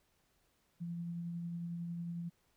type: tone with tremolo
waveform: sine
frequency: 170.8 Hz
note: F3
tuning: 38 cents flat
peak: -37 dBFS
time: 0.8-2.3 s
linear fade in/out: 20 ms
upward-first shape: triangle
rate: 11 Hz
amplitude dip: 25%
effects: pink hiss -75 dBFS RMS until 2.56 s